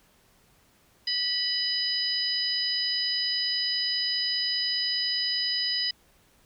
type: harmonic tone with a mistuned harmonic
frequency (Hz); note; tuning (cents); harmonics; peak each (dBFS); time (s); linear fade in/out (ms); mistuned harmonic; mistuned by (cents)
995; B5; +13; 2 / 3 / 4 / 5; -36 / -34 / -35 / -26; 1.07-5.91; 5; 2; -33
effects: pink hiss -62 dBFS RMS until 6.45 s